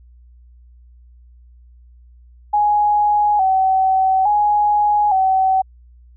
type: tone with vibrato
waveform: sine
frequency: 796 Hz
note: G5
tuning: 26 cents sharp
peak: -12 dBFS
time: 2.53-5.62 s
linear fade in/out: 10 ms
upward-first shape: square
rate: 0.58 Hz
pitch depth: 78 cents each way
effects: added 60 Hz sine -43 dBFS peak until 6.16 s